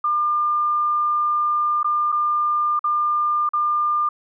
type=tone with dropouts; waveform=sine; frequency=1200 Hz; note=D6; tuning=37 cents sharp; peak=-17 dBFS; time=0.04-4.09 s; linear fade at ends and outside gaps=5 ms; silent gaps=1.831-1.844 / 2.12-2.124 / 2.793-2.841 / 3.491-3.534 s; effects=none